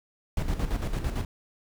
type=noise with tremolo; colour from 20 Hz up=brown; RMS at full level=-26 dBFS; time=0.37-1.25 s; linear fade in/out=2 ms; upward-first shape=square; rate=8.9 Hz; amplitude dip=60%; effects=none